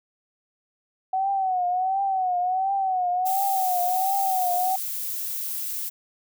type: tone with vibrato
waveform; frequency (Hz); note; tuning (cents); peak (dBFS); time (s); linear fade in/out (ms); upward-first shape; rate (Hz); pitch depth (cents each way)
sine; 750; F#5; +23; -21; 1.13-4.76; 5; triangle; 1.4; 100
type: noise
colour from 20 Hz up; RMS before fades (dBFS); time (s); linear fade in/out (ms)
violet; -30; 3.25-5.9; 20
effects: none